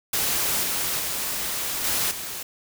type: noise with level steps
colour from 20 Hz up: white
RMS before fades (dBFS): -24 / -26 / -28 / -24 / -33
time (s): 0.13-2.43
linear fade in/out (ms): 5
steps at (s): 0.63 / 0.99 / 1.84 / 2.11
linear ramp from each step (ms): 2
effects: none